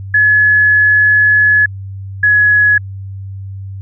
sine tone pair in turn, 1702 / 1685.4 Hz, G#6 / G#6, +42 / +25 cents, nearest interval unison, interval 17 cents, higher first, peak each -6 dBFS, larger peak neither, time 0.14-1.66 / 2.23-2.78 s, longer first, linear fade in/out 5 ms, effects added 97 Hz sine -23 dBFS peak until 3.81 s

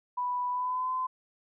sine tone with pitch glide, 987.8 to 1024.4 Hz, B5 to C6, 0 to -37 cents, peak -28 dBFS, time 0.17-1.07 s, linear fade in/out 10 ms, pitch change +63 cents, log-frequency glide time 0.5-0.92 s, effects none

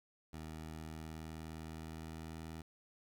15% pulse tone with pitch glide, 78.9 to 80.37 Hz, D#2 to E2, +25 to -43 cents, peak -39 dBFS, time 0.33-2.62 s, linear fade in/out 5 ms, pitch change +32 cents, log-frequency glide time 0.75-2.37 s, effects 12-bit

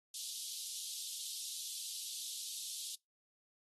pink high-pass noise, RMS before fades -44 dBFS, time 0.14-2.95 s, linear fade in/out 2 ms, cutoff 3300 Hz, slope 48 dB/octave, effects noise-tail reverb RT60 0.2 s tail -26 dB re dry + AAC 32 kbps

